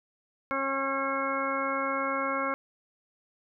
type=harmonic tone; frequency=271.7 Hz; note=C#4; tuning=35 cents flat; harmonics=1 / 2 / 3 / 4 / 5 / 6 / 8; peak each=-36 / -33 / -41 / -32 / -33 / -39 / -36 dBFS; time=0.51-2.54 s; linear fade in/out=0 ms; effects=none